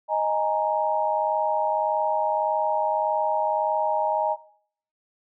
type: chord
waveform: sine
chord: D# suspended fourth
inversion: none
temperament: equal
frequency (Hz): 622.3 / 830.6 / 932.3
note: D#5 / G#5 / A#5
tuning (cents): 0 / 0 / 0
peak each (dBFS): -25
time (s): 0.08-4.37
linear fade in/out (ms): 50
effects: noise-tail reverb RT60 0.6 s tail -19 dB re dry